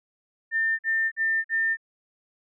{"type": "tone bursts", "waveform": "sine", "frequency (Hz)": 1800, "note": "A6", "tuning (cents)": 39, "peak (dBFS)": -21, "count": 4, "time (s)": [0.51, 1.771], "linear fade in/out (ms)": 50, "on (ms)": 280, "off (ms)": 47, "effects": []}